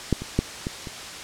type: clicks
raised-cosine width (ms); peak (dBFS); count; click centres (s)
3; -6 / -19 / -6 / -14 / -21; 5; 0.127 / 0.22 / 0.39 / 0.669 / 0.872
effects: white hiss -36 dBFS RMS until 1.23 s + low-pass 7000 Hz 12 dB/octave